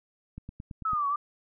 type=click train; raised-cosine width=5 ms; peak=-27 dBFS; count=6; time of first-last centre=0.38-0.933 s; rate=9.04 Hz
type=linear two-way sweep; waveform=sine; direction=down then up; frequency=1318.5 to 1108.7 to 1210 Hz; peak=-25 dBFS; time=0.85-1.16 s; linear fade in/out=5 ms; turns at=1.08 s
effects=none